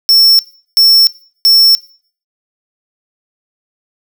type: tone bursts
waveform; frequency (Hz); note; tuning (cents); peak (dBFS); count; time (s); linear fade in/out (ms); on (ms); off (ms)
square; 5400; E8; +41; -5; 3; 0.09-1.75; 0; 300; 380
effects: noise-tail reverb RT60 0.5 s tail -21 dB re dry